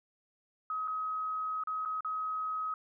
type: tone with dropouts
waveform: sine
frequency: 1269 Hz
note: D#6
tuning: 34 cents sharp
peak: -32 dBFS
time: 0.7-2.74 s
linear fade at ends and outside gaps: 2 ms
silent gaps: 0.876-0.88 / 1.637-1.672 / 1.851-1.857 / 2.007-2.047 s
effects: none